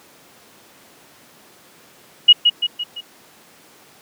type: tone with echo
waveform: sine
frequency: 2895 Hz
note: F#7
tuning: 38 cents flat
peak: -3 dBFS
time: 2.28-2.33 s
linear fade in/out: 10 ms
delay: 170 ms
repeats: 4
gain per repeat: -6 dB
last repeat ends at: 3.01 s
effects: pink hiss -48 dBFS RMS until 4.01 s + high-pass 200 Hz 12 dB/octave